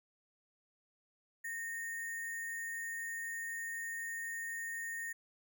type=tone with sample-and-hold; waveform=sine; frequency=1844 Hz; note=A#6; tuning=19 cents flat; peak=-38 dBFS; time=1.44-5.13 s; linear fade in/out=10 ms; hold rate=8820 Hz; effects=none